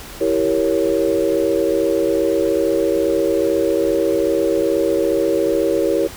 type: chord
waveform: sine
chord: E diminished seventh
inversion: none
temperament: equal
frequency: 329.6 / 392 / 466.2 / 554.4 Hz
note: E4 / G4 / Bb4 / Db5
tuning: 0 / 0 / 0 / 0 cents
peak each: -20 dBFS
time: 0.2-6.08 s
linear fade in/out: 20 ms
effects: pink hiss -35 dBFS RMS until 6.16 s